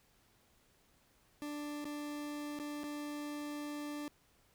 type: tone with dropouts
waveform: 40% pulse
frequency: 294.3 Hz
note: D4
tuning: 4 cents sharp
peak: -39 dBFS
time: 1.42-4.08 s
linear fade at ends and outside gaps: 0 ms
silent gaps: 1.844-1.853 / 2.589-2.598 / 2.834-2.84 s
effects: pink hiss -70 dBFS RMS until 4.54 s